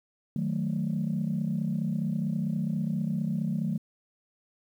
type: chord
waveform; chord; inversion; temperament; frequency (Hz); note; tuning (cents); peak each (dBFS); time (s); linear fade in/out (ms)
sine; D# diminished; none; equal; 155.56 / 185 / 220; D#3 / F#3 / A3; 0 / 0 / 0; -30; 0.36-3.78; 2
effects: tanh soft clip ceiling -20 dBFS + 10-bit